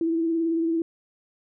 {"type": "tone with vibrato", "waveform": "sine", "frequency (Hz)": 329.6, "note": "E4", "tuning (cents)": 0, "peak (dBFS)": -21, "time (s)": [0.01, 0.82], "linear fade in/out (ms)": 2, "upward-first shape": "triangle", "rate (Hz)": 18, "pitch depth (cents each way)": 37, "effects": []}